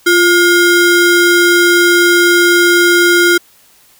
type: ring-modulated tone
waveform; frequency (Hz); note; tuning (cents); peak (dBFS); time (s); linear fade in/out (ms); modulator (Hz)
square; 886; A5; +12; -4; 0.06-3.38; 10; 538
effects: white hiss -47 dBFS RMS until 3.99 s